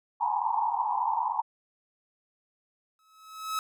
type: band-pass noise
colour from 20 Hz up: pink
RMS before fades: -28 dBFS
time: 0.2-1.42 s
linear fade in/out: 20 ms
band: 830 to 1000 Hz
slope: 96 dB/octave
type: tone with exponential growth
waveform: 45% pulse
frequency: 1289 Hz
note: E6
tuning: 39 cents flat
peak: -26 dBFS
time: 2.99-3.59 s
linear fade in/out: 1 ms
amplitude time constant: 130 ms
effects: none